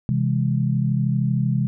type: chord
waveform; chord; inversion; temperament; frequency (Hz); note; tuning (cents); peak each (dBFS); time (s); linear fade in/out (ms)
sine; C augmented; none; just; 130.81 / 163.52 / 204.4; C3 / E3 / G#3; 0 / -14 / -27; -20 / -24 / -24; 0.09-1.67; 0
effects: none